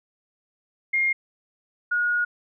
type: tone pair in turn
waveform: sine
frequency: 2128 / 1443.8 Hz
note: C7 / F#6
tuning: +29 / -43 cents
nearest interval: perfect fifth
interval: 672 cents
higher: first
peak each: -19 / -20 dBFS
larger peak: first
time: 0.93-1.13 / 1.91-2.25 s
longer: second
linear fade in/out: 10 ms
effects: none